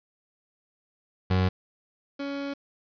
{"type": "tone pair in turn", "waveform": "30% pulse", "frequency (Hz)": [92.8, 280.3], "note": ["F#2", "C#4"], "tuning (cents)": [6, 19], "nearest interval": "octave + perfect fifth", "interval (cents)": 1913, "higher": "second", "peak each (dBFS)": [-18, -28], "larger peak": "first", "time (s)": [[1.3, 1.49], [2.19, 2.54]], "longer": "second", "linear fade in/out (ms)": 10, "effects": ["resampled to 11025 Hz", "8-bit"]}